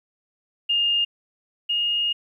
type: tone pair in turn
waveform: sine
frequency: 2826 / 2851 Hz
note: F7 / F7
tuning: +20 / +35 cents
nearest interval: unison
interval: 15 cents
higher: second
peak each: -18 / -20 dBFS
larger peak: first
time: 0.69-1.05 / 1.69-2.13 s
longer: second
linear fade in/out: 10 ms
effects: 10-bit